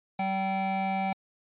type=tone pair together; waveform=square; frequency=192 / 772 Hz; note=G3 / G5; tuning=-36 / -27 cents; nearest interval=2 octaves; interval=2409 cents; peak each=-32 / -29 dBFS; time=0.19-1.13 s; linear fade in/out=5 ms; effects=resampled to 8000 Hz